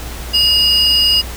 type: tone pair together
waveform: triangle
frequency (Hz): 2861 / 4937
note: F7 / D#8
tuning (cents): +41 / -14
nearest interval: major sixth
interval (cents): 945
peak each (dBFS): -11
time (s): 0.33-1.22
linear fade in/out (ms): 20
effects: added 60 Hz sine -26 dBFS peak until 1.36 s + pink hiss -30 dBFS RMS until 1.36 s